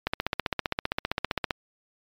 click train, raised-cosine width 0.3 ms, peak -9 dBFS, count 23, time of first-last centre 0.07-1.508 s, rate 15.3 Hz, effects MP3 96 kbps

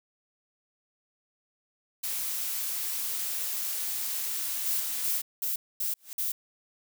blue noise, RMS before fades -32 dBFS, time 2.03-5.22 s, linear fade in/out 10 ms
violet noise bursts, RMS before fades -30 dBFS, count 5, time 4.66-6.32 s, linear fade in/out 5 ms, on 140 ms, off 240 ms
blue noise with exponential growth, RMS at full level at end -37 dBFS, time 5.94-6.13 s, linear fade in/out 0 ms, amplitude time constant 40 ms
effects none

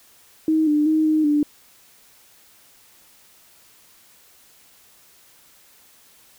sine tone with pitch steps, 315.4 / 298.5 / 313.2 / 310.5 / 295.1 Hz, D#4 / D4 / D#4 / D#4 / D4, +24 / +28 / +11 / -3 / +8 cents, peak -15 dBFS, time 0.48-1.43 s, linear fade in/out 2 ms, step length 190 ms, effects white hiss -53 dBFS RMS until 6.38 s

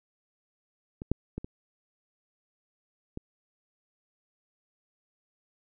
clicks, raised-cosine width 3 ms, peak -24 / -12 / -21 / -25 / -23 dBFS, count 5, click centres 1.019 / 1.116 / 1.38 / 1.445 / 3.174 s, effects none

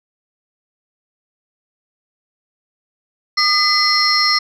sine tone cluster, 1216 / 2021 / 4254 / 5200 / 5480 Hz, D#6 / B6 / C8 / E8 / F8, -40 / +39 / +28 / -24 / -34 cents, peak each -18 dBFS, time 3.37-4.39 s, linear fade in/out 10 ms, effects tanh soft clip ceiling -3 dBFS

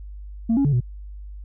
sine tone with pitch steps, 228 / 277.7 / 143 / 123.1 Hz, A#3 / C#4 / D3 / B2, -38 / +3 / -46 / -5 cents, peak -14 dBFS, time 0.49-0.806 s, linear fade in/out 10 ms, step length 79 ms, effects tanh soft clip ceiling -14 dBFS + added 50 Hz sine -34 dBFS peak until 1.44 s

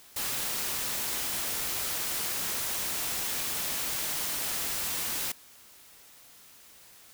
white noise, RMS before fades -32 dBFS, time 0.16-5.32 s, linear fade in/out 5 ms, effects white hiss -54 dBFS RMS until 7.13 s

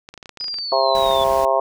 clicks, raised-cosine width 0.2 ms, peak -20 dBFS, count 12, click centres 0.089 / 0.14 / 0.177 / 0.228 / 0.258 / 0.293 / 0.373 / 0.41 / 0.443 / 0.482 / 0.542 / 0.586 s
sine linear sweep, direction down, 4978 to 3442 Hz, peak -24 dBFS, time 0.4-1.24 s, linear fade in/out 2 ms
harmonic tone, 133.9 Hz, C3, 40 cents sharp, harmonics 3 / 4 / 5 / 6 / 7 / 8, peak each -26 / -21 / -18 / -26 / -22 / -23 dBFS, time 0.72-1.6 s, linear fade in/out 2 ms
pink noise, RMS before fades -33 dBFS, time 0.95-1.45 s, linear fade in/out 0 ms
effects none

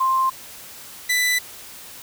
sine / sawtooth tone pair in turn, 1051 / 1990.3 Hz, C6 / B6, +7 / +13 cents, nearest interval major seventh, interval 1106 cents, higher second, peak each -16 / -14 dBFS, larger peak second, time 0-0.3 / 1.09-1.39 s, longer neither, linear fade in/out 10 ms, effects white hiss -40 dBFS RMS until 2.02 s

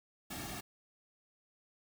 pink noise with comb filter, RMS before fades -43 dBFS, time 0.3-0.61 s, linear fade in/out 10 ms, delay 2 ms, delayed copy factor -0.95, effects none

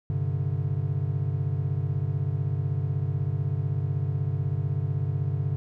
triangle chord, G suspended fourth, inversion none, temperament equal, 98 / 130.81 / 146.83 Hz, G2 / C3 / D3, 0 / 0 / 0 cents, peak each -27 dBFS, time 0.1-5.56 s, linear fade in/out 0 ms, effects none

